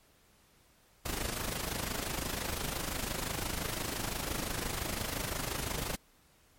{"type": "noise with amplitude modulation", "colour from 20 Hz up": "pink", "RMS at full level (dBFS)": -33, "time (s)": [1.05, 5.96], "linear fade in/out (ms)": 10, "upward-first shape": "sine", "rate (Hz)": 25.8, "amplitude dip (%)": 65, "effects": ["pink hiss -65 dBFS RMS until 6.58 s", "MP3 64 kbps"]}